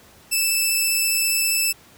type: tone with vibrato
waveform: 10% pulse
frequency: 2637 Hz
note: E7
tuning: in tune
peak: -10 dBFS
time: 0.31-1.73 s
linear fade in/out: 20 ms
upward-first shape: sine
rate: 15 Hz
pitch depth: 10 cents each way
effects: pink hiss -50 dBFS RMS until 1.97 s + high-pass 60 Hz 12 dB/octave